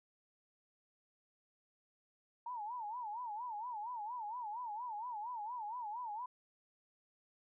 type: tone with vibrato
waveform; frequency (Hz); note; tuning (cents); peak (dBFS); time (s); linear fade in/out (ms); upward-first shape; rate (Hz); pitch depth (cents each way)
sine; 909; A#5; -44; -40; 2.46-6.26; 5; sine; 4.3; 170
effects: none